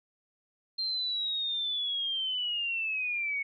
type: linear sweep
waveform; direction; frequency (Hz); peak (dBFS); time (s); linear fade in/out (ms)
sine; down; 4186 to 2204; -29; 0.78-3.43; 10
effects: none